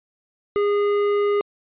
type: tone with tanh clipping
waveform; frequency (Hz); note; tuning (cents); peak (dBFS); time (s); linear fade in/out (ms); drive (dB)
triangle; 409.7; G#4; -24; -19; 0.56-1.41; 0; 16
effects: resampled to 8000 Hz